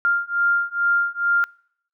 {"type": "beating tone pair", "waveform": "sine", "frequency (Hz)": [1396.9, 1399.2], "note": ["F6", "F6"], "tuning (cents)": [0, 3], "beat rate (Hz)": 2.3, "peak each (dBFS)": -21, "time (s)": [0.05, 1.44], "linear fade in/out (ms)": 0, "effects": ["noise-tail reverb RT60 0.7 s tail -26 dB re dry"]}